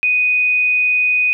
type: tone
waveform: sine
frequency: 2489 Hz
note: D#7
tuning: in tune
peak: -12 dBFS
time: 0.03-1.33 s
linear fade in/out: 0 ms
effects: none